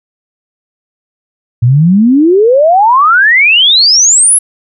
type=exponential sweep; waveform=sine; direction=up; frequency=113.6 to 11160 Hz; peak=-3 dBFS; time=1.62-4.39 s; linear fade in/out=10 ms; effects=none